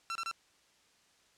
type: tone bursts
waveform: sawtooth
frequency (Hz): 1349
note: E6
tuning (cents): +40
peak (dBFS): -31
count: 3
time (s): 0.1-0.313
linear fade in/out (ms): 0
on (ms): 53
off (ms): 27
effects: white hiss -67 dBFS RMS until 1.37 s + low-pass 7000 Hz 12 dB/octave